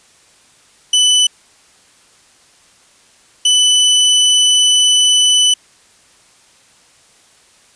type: tone bursts at uneven times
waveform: sawtooth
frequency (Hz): 2992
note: F#7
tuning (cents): +19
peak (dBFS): -5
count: 2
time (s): 0.93-1.27 / 3.45-5.54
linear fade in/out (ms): 5
effects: white hiss -49 dBFS RMS until 7.75 s + resampled to 22050 Hz